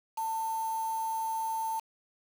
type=tone with quantisation; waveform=sine; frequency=893 Hz; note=A5; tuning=25 cents sharp; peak=-30 dBFS; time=0.17-1.8 s; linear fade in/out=10 ms; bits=7; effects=none